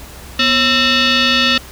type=tone with frequency modulation; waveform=sine; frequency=544 Hz; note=C#5; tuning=33 cents flat; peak=-10 dBFS; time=0.39-1.58 s; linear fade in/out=5 ms; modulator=789 Hz; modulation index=5; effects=added 64 Hz sine -36 dBFS peak until 1.71 s + pink hiss -36 dBFS RMS until 1.71 s